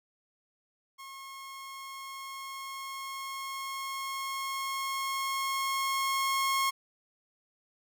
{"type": "tone with level ramp", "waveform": "sawtooth", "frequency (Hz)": 1083, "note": "C#6", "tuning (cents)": -41, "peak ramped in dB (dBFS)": [-40, -22], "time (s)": [0.98, 6.71], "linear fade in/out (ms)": 20, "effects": []}